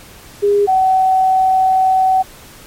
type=tone pair in turn; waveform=sine; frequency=407.1 / 755.5 Hz; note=G#4 / F#5; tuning=-35 / +36 cents; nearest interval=major seventh; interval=1071 cents; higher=second; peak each=-9 dBFS; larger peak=neither; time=0.42-0.67 / 0.67-2.23 s; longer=second; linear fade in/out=20 ms; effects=pink hiss -39 dBFS RMS until 2.66 s + MP3 64 kbps